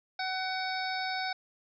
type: harmonic tone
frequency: 751 Hz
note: F#5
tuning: 26 cents sharp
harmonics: 1 / 2 / 3 / 5 / 6 / 7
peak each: -34 / -37 / -39 / -41 / -42 / -42 dBFS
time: 0.19-1.33 s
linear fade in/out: 5 ms
effects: none